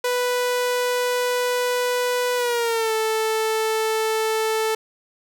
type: tone with pitch glide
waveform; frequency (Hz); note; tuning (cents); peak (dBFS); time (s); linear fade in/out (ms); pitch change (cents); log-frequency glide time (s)
sawtooth; 493.9 to 440; B4 to A4; 0 to 0; -16; 0.04-4.75; 5; -200; 2.36-2.93
effects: none